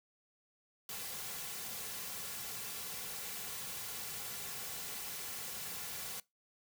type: noise with comb filter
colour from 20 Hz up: white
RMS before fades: -43 dBFS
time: 0.89-6.2 s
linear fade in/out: 2 ms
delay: 3.2 ms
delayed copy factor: -0.6
effects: noise-tail reverb RT60 0.2 s tail -22 dB re dry